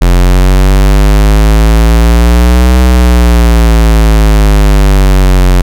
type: exponential two-way sweep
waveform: square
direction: up then down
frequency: 43.89 to 62.9 to 44.97 Hz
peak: -3 dBFS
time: 0.01-5.62 s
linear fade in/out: 10 ms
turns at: 2.79 s
effects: none